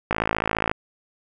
click train, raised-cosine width 0.5 ms, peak -6 dBFS, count 34, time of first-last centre 0.11-0.714 s, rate 54.6 Hz, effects none

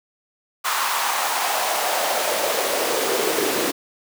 pink noise with high-pass filter sweep, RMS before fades -22 dBFS, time 0.64-3.72 s, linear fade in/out 20 ms, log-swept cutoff 1100 to 340 Hz, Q 2.7, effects none

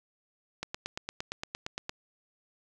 click train, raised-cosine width 0.2 ms, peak -17 dBFS, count 12, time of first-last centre 0.63-1.894 s, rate 8.7 Hz, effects none

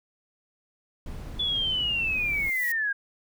brown noise, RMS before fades -38 dBFS, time 1.06-2.5 s, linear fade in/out 2 ms
sine linear sweep, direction down, 3456 to 1600 Hz, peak -24 dBFS, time 1.39-2.93 s, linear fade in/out 10 ms
violet noise with exponential growth, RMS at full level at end -34 dBFS, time 1.8-2.72 s, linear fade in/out 2 ms, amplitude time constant 200 ms
effects none

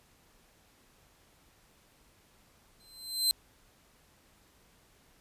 sawtooth tone with exponential growth, 4100 Hz, C8, 36 cents flat, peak -19 dBFS, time 2.8-3.31 s, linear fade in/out 0 ms, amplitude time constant 110 ms, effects pink hiss -64 dBFS RMS until 5.2 s + resampled to 32000 Hz

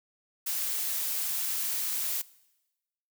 blue noise, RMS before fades -31 dBFS, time 0.46-2.22 s, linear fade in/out 10 ms, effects noise-tail reverb RT60 1.0 s tail -21 dB re dry

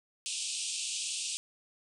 white band-pass noise, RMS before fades -36 dBFS, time 0.26-1.37 s, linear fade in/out 0 ms, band 2500 to 9300 Hz, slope 96 dB/octave, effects none

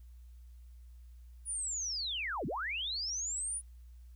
sine linear two-way sweep, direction down then up, 9900 to 113.6 to 9900 Hz, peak -34 dBFS, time 1.45-3.62 s, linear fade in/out 50 ms, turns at 2.46 s, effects added 60 Hz sine -50 dBFS peak until 4.15 s + white hiss -75 dBFS RMS until 4.15 s

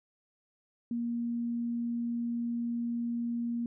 sine tone, 235.9 Hz, A#3, 21 cents sharp, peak -30 dBFS, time 0.91-3.66 s, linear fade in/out 2 ms, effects none

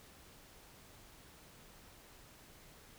silence, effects pink hiss -59 dBFS RMS until 2.98 s

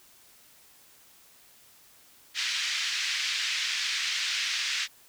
pink band-pass noise, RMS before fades -30 dBFS, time 2.34-4.88 s, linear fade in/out 50 ms, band 1900 to 5800 Hz, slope 24 dB/octave, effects white hiss -57 dBFS RMS until 5.08 s

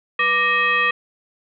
sine tone with frequency modulation, 1864.7 Hz, A#6, in tune, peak -15 dBFS, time 0.19-0.91 s, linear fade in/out 5 ms, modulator 687 Hz, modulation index 1.3, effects none

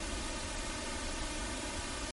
pink noise with comb filter, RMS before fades -38 dBFS, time 0-2.11 s, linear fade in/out 5 ms, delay 3.3 ms, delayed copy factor +0.9, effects MP3 48 kbps

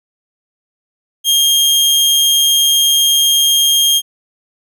sawtooth tone, 3224 Hz, G7, 48 cents sharp, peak -6 dBFS, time 1.24-4.02 s, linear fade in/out 50 ms, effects none

